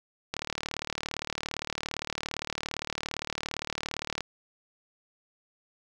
click train, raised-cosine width 0.2 ms, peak -14 dBFS, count 146, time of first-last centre 0.34-4.207 s, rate 37.5 Hz, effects none

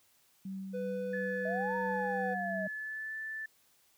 sine tone with tremolo, 192.1 Hz, G3, 35 cents flat, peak -37 dBFS, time 0.45-2.68 s, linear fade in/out 5 ms, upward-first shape sine, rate 2.9 Hz, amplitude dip 25%
triangle tone, 498 Hz, B4, 14 cents sharp, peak -33 dBFS, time 0.73-2.35 s, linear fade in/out 20 ms
sine tone with pitch glide, 1725 to 1758.2 Hz, A6 to A6, -35 to -2 cents, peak -37 dBFS, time 1.13-3.46 s, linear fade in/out 5 ms, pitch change +33 cents, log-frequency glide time 2.74-3.16 s
sine linear two-way sweep, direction up then down, 622.3 to 932.3 to 622.3 Hz, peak -35 dBFS, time 1.45-2.67 s, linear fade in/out 5 ms, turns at 1.76 s
effects white hiss -68 dBFS RMS until 3.97 s

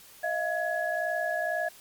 sine tone cluster, 632 / 694 / 1682 Hz, D#5 / F5 / G#6, +27 / -11 / +22 cents, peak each -31 dBFS, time 0.23-1.69 s, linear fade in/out 10 ms, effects white hiss -52 dBFS RMS until 1.8 s + MP3 96 kbps

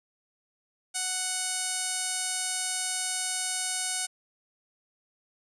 5% pulse tone with low-pass filter, 740 Hz, F#5, in tune, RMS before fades -31 dBFS, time 0.94-4.07 s, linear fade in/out 20 ms, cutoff 9400 Hz, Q 3.5, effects none

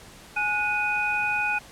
sine tone cluster, 837 / 1457 / 2488 Hz, G#5 / F#6 / D#7, +13 / -27 / -1 cents, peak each -29 / -28 / -25 dBFS, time 0.36-1.59 s, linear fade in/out 10 ms, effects pink hiss -47 dBFS RMS until 1.71 s + low-pass 11000 Hz 12 dB/octave

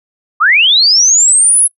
sine linear sweep, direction up, 1126 to 10730 Hz, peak -5 dBFS, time 0.4-1.68 s, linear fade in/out 20 ms, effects noise-tail reverb RT60 0.1 s tail -24 dB re dry

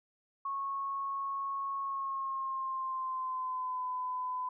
sine tone with pitch glide, 1099 to 1007.8 Hz, C#6 to B5, -15 to +35 cents, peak -33 dBFS, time 0.45-4.49 s, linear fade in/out 5 ms, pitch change -150 cents, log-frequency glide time 1.81-3.84 s, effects none

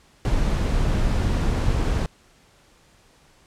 brown noise, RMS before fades -21 dBFS, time 0.25-2.06 s, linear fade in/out 0 ms, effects pink hiss -56 dBFS RMS until 3.46 s + low-pass 9000 Hz 12 dB/octave

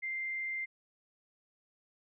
sine tone, 2093 Hz, C7, in tune, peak -34 dBFS, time 0.02-0.66 s, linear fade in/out 20 ms, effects none

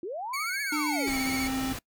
sine linear two-way sweep, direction up then down, 318.5 to 1732 to 318.5 Hz, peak -32 dBFS, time 0.03-1.09 s, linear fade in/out 2 ms, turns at 0.62 s
sawtooth tone with vibrato, 2217 Hz, C#7, in tune, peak -28 dBFS, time 0.33-1.48 s, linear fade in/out 10 ms, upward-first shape sine, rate 15 Hz, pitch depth 49 cents each way
square tone with pitch glide, 299.8 to 264 Hz, D4 to C4, +36 to +16 cents, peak -29 dBFS, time 0.72-1.73 s, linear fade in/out 5 ms, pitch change -220 cents, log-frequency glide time 0.89-1.17 s
pink noise, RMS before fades -37 dBFS, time 1.07-1.79 s, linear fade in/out 5 ms
effects noise-tail reverb RT60 0.1 s tail -23 dB re dry

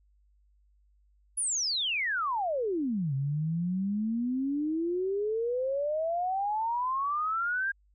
sine exponential two-way sweep, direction down then up, 10548 to 132.9 to 1622 Hz, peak -27 dBFS, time 1.37-7.72 s, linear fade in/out 10 ms, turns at 3.14 s, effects added 50 Hz sine -62 dBFS peak until 7.94 s

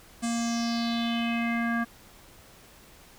square tone with low-pass filter sweep, 233.1 Hz, A#3, in tune, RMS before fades -28 dBFS, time 0.22-1.85 s, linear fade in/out 20 ms, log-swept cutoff 8300 to 1500 Hz, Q 4.5, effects pink hiss -53 dBFS RMS until 3.18 s

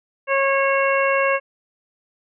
harmonic tone, 547 Hz, C#5, 23 cents flat, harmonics 1 / 2 / 3 / 4 / 5, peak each -19 / -22 / -24 / -25 / -26 dBFS, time 0.27-1.4 s, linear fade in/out 50 ms, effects none

